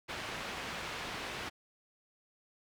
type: low-pass noise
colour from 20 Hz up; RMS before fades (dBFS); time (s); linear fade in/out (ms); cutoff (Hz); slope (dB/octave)
white; -41; 0.08-1.5; 20; 2700; 12
effects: none